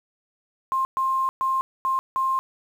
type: tone bursts at uneven times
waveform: sine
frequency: 1058 Hz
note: C6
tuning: 19 cents sharp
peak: -20 dBFS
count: 5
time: 0.72-0.85 / 0.97-1.29 / 1.41-1.61 / 1.85-1.99 / 2.16-2.39 s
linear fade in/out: 0 ms
effects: 8-bit